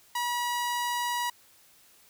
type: tone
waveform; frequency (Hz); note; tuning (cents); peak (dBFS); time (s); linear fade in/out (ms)
sawtooth; 966; B5; -39; -24; 0.15-1.3; 5
effects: white hiss -59 dBFS RMS until 2.09 s